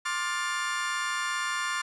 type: chord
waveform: 35% pulse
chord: D minor seventh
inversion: third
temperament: just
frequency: 1057.2 / 1174.7 / 1409.6 / 1762 Hz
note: C6 / D6 / F6 / A6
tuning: +18 / 0 / +16 / +2 cents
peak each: -32 / -34 / -32 / -31 dBFS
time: 0.05-1.82 s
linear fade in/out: 10 ms
effects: resampled to 24000 Hz